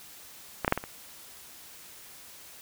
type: clicks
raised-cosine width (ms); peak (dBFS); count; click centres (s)
0.5; -12 / -7 / -6 / -15 / -23; 5; 0.647 / 0.679 / 0.724 / 0.776 / 0.839
effects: white hiss -49 dBFS RMS until 2.61 s

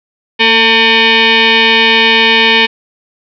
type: tone with frequency modulation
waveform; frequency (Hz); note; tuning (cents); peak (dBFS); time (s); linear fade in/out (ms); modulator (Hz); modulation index
sine; 230; A#3; -23; -5; 0.39-2.67; 20; 678; 4.9
effects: none

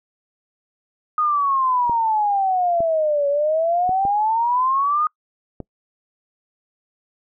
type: exponential two-way sweep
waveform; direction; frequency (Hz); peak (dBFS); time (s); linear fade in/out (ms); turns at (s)
sine; down then up; 1244.5 to 562 to 1244.5; -16; 1.18-5.07; 2; 3.28
type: clicks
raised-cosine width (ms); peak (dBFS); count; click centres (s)
2; -17; 5; 1.896 / 2.805 / 3.893 / 4.052 / 5.603
effects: noise-tail reverb RT60 0.1 s tail -25 dB re dry

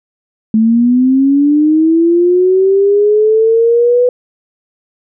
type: linear sweep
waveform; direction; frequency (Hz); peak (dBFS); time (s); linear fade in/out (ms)
sine; up; 216.7 to 497.4; -6; 0.54-4.09; 2
effects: none

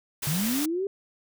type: noise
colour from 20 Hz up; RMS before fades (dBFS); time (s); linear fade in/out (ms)
white; -31; 0.22-0.66; 10
type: linear sweep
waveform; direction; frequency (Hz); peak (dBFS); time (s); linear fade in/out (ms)
sine; up; 137.5 to 404.1; -25; 0.27-0.87; 2
effects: none

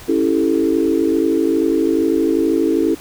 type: chord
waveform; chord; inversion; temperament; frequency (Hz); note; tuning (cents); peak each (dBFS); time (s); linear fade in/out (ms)
sine; A dominant seventh; first; equal; 277.2 / 329.6 / 392 / 440; C#4 / E4 / G4 / A4; 0 / 0 / 0 / 0; -19 / -16 / -22 / -20; 0.08-2.95; 10
effects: pink hiss -38 dBFS RMS until 3 s

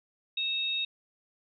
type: tone pair together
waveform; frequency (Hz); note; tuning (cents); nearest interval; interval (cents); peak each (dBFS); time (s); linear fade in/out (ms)
sine; 2637 / 3739; E7 / A#7; 0 / +4; tritone; 604; -34 / -29; 0.37-0.85; 5
effects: none

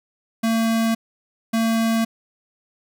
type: tone pair in turn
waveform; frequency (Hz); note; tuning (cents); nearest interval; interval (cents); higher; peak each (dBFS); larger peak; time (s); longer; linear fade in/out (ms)
square; 226.2 / 226.2; A3 / A3; +48 / +48; unison; 0; neither; -18; neither; 0.43-0.95 / 1.53-2.05; neither; 10
effects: none

